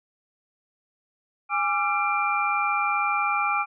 sine tone cluster, 821 / 1177 / 1361 / 2374 Hz, G#5 / D6 / F6 / D7, -20 / +3 / -45 / +18 cents, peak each -27 dBFS, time 1.49-3.66 s, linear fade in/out 50 ms, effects none

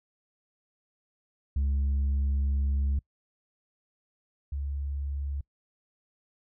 sine tone pair in turn, 69.2 / 70.33 Hz, C#2 / C#2, -2 / +26 cents, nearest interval unison, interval 28 cents, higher second, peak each -21 / -29 dBFS, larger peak first, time 1.56-2.99 / 4.52-5.41 s, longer first, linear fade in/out 5 ms, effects noise-tail reverb RT60 0.1 s tail -26 dB re dry + tanh soft clip ceiling -23 dBFS

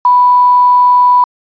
sine tone with quantisation, 987.8 Hz, B5, in tune, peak -4 dBFS, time 0.05-1.24 s, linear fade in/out 2 ms, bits 5, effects resampled to 11025 Hz

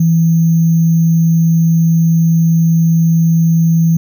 sine tone with sample-and-hold, 164.81 Hz, E3, in tune, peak -7 dBFS, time 0-3.97 s, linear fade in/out 5 ms, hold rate 6300 Hz, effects none

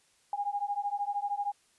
sine beating tone pair, 808 / 821 Hz, G#5 / G#5, -48 / -20 cents, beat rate 13 Hz, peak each -33 / -33 dBFS, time 0.33-1.52 s, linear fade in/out 2 ms, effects white hiss -67 dBFS RMS until 1.78 s + resampled to 24000 Hz

